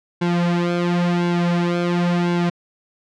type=tone with flanger; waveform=sawtooth; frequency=174.2 Hz; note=F3; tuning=4 cents flat; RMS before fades=-19 dBFS; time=0.21-2.5 s; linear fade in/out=10 ms; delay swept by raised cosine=1.6 to 4.7 ms; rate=0.95 Hz; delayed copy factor=-0.9; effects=low-pass 4000 Hz 12 dB/octave